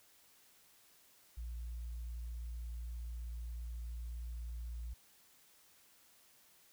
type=tone; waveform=sine; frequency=58.27 Hz; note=A#1; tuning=in tune; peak=-39 dBFS; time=1.37-4.94 s; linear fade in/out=10 ms; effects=tanh soft clip ceiling -38 dBFS + white hiss -66 dBFS RMS until 6.72 s